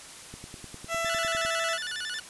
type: click train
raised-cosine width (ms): 3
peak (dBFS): -29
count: 12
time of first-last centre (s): 0.34-1.45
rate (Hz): 9.91
type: tone with pitch glide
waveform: 15% pulse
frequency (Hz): 666 to 661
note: E5 to E5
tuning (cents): +18 to +5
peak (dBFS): -21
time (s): 0.88-1.79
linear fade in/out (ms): 50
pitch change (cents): -13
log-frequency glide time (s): 1.11-1.38
type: tone with vibrato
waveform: 20% pulse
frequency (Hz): 1608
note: G6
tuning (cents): +44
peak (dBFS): -27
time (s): 1.05-2.2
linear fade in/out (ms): 5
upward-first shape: square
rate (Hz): 11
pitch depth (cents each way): 160
effects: white hiss -45 dBFS RMS until 2.29 s + resampled to 24000 Hz